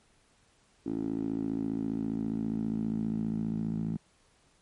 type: tone with band-pass filter sweep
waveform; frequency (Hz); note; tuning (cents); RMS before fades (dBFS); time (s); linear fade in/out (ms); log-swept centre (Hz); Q
10% pulse; 54.9; A1; -3; -32; 0.86-3.97; 5; 300 to 190; 4
effects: pink hiss -66 dBFS RMS until 4.61 s + MP3 48 kbps